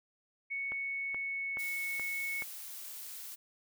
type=tone with pitch glide; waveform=sine; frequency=2217 to 2204 Hz; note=C#7 to C#7; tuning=0 to -11 cents; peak=-34 dBFS; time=0.5-2.44 s; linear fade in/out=20 ms; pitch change=-11 cents; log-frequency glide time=0.66-1.97 s
type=click train; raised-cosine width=0.5 ms; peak=-29 dBFS; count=5; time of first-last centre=0.72-2.422 s; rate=2.35 Hz
type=noise; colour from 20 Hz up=blue; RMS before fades=-45 dBFS; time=1.58-3.36 s; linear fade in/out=20 ms
effects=none